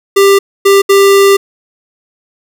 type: tone bursts at uneven times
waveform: square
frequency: 395.6 Hz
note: G4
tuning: 16 cents sharp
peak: -4 dBFS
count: 3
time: 0.16-0.39 / 0.65-0.82 / 0.89-1.37 s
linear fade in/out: 10 ms
effects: none